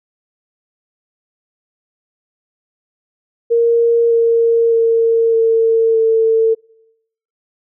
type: tone with pitch steps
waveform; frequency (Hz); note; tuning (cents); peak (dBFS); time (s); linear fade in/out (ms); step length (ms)
sine; 466.2 / 461.6 / 457.1 / 452.7 / 448.2; A#4 / A#4 / A#4 / A4 / A4; 0 / -17 / -34 / +49 / +32; -9; 3.5-6.55; 20; 610
effects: noise-tail reverb RT60 0.8 s tail -25 dB re dry